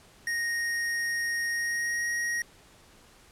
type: tone with pitch glide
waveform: square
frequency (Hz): 1864.7 to 1884.2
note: A#6 to A#6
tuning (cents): 0 to +18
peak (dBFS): -28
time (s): 0.27-2.42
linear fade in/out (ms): 2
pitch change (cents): +18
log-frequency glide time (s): 1.49-2.09
effects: pink hiss -56 dBFS RMS until 3.31 s + low-pass 11000 Hz 12 dB/octave